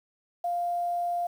sine tone with quantisation, 698.5 Hz, F5, in tune, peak -26 dBFS, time 0.44-1.27 s, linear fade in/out 5 ms, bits 9, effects none

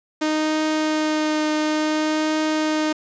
sawtooth tone with vibrato, 308.6 Hz, D#4, 14 cents flat, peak -15 dBFS, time 0.21-2.93 s, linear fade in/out 10 ms, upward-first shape triangle, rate 0.57 Hz, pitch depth 14 cents each way, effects resampled to 16000 Hz + 7-bit

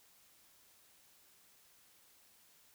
silence, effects white hiss -66 dBFS RMS until 2.74 s

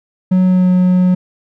triangle tone with pitch glide, 184.6 to 182.16 Hz, F#3 to F#3, -4 to -27 cents, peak -6 dBFS, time 0.31-1.15 s, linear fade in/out 10 ms, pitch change -23 cents, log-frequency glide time 0.44-0.7 s, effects none

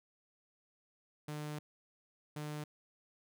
sawtooth tone bursts at uneven times, 150 Hz, D3, 37 cents sharp, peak -36 dBFS, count 2, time 1.28-1.59 / 2.36-2.64 s, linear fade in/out 5 ms, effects none

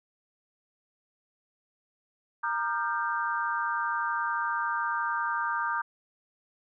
sine chord, G minor seventh, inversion first, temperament equal with one note detuned, 932.3 / 1198 / 1396.9 / 1568 Hz, Bb5 / D6 / F6 / G6, 0 / +34 / 0 / 0 cents, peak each -32 / -31 / -37 / -32 dBFS, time 2.43-5.82 s, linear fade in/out 10 ms, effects none

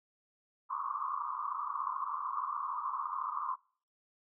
white band-pass noise, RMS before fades -37 dBFS, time 0.69-3.56 s, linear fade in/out 20 ms, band 1000 to 1200 Hz, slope 96 dB/octave, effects noise-tail reverb RT60 0.5 s tail -25 dB re dry

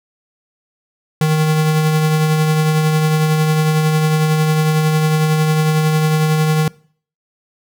square tone with tremolo, 155.56 Hz, D#3, in tune, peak -11 dBFS, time 1.21-6.68 s, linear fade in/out 2 ms, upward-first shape triangle, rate 11 Hz, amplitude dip 35%, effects noise-tail reverb RT60 0.5 s tail -23 dB re dry

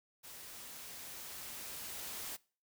white noise with level ramp, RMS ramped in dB -51 to -43 dBFS, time 0.23-2.37 s, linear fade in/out 20 ms, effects noise-tail reverb RT60 0.4 s tail -23 dB re dry

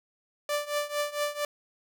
sawtooth tone with tremolo, 587.3 Hz, D5, in tune, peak -21 dBFS, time 0.49-1.45 s, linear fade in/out 2 ms, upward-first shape triangle, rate 4.4 Hz, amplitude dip 90%, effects none

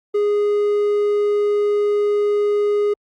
triangle tone, 413.3 Hz, G#4, 8 cents flat, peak -13 dBFS, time 0.14-2.94 s, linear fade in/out 10 ms, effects Opus 32 kbps

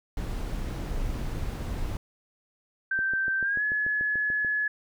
brown noise, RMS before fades -31 dBFS, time 0.17-1.97 s, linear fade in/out 2 ms
sine tone with pitch glide, 1561 to 1702.3 Hz, G6 to G#6, -8 to +42 cents, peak -24 dBFS, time 2.91-4.68 s, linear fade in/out 5 ms, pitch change +150 cents, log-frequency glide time 3.41-3.63 s
click train, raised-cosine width 2 ms, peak -27 dBFS, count 11, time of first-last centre 2.99-4.448 s, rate 6.86 Hz
effects none

